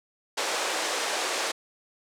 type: band-pass noise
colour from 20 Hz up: pink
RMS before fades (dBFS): -29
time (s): 0.37-1.52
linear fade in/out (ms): 10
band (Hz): 410 to 8700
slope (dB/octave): 24
effects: none